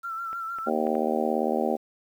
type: tone with vibrato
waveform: sine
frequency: 1349 Hz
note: E6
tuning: 40 cents sharp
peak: -30 dBFS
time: 0.03-0.7 s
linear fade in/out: 20 ms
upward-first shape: sine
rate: 6.5 Hz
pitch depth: 44 cents each way
type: clicks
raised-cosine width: 0.5 ms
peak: -28 dBFS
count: 4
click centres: 0.33 / 0.586 / 0.869 / 0.953 s
type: harmonic tone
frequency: 77.78 Hz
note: D#2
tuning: in tune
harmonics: 3 / 4 / 5 / 6 / 7 / 8 / 9 / 10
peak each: -29 / -33 / -30 / -33 / -30 / -32 / -34 / -31 dBFS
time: 0.66-1.77 s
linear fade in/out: 20 ms
effects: 9-bit